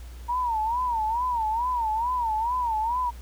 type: tone with vibrato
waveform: sine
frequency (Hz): 932.3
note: A#5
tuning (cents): 0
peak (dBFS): -23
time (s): 0.28-3.11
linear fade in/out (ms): 20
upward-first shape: sine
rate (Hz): 2.3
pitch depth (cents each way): 140
effects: added 60 Hz sine -38 dBFS peak until 3.21 s + pink hiss -52 dBFS RMS until 3.21 s